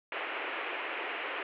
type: band-pass noise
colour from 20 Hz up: white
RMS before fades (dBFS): -37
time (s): 0.12-1.43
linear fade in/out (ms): 2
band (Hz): 310 to 2800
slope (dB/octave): 48
effects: none